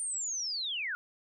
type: linear sweep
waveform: sine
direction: down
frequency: 9080 to 1370 Hz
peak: -32 dBFS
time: 0-0.95 s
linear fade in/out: 0 ms
effects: none